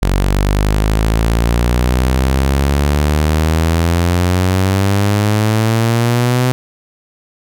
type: exponential sweep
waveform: sawtooth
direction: up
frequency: 46.25 to 127.3 Hz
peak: -7 dBFS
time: 0.02-6.52 s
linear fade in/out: 0 ms
effects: none